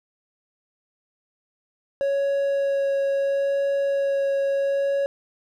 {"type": "tone with vibrato", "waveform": "triangle", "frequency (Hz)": 554.4, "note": "C#5", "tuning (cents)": 0, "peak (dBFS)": -18, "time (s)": [2.01, 5.06], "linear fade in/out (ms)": 0, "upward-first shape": "sine", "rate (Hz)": 0.74, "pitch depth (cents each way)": 8, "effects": []}